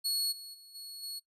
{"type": "tone with level steps", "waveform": "sawtooth", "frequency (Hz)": 4357, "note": "C#8", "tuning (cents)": -31, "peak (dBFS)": [-26, -41, -49, -40, -35], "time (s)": [0.04, 1.2], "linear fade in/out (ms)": 20, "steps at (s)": [0.31, 0.53, 0.74, 1.02], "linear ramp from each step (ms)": 20, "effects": ["noise-tail reverb RT60 0.1 s tail -22 dB re dry", "resampled to 32000 Hz"]}